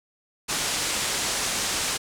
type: low-pass noise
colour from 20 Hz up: white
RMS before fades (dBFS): -27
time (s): 0.48-1.98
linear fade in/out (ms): 20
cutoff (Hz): 8900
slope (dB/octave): 24
effects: none